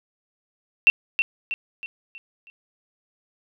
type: tone with echo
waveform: sine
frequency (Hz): 2700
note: E7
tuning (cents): +41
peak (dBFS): -10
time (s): 0.87-0.9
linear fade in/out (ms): 0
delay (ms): 320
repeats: 5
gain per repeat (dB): -7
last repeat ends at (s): 2.5
effects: none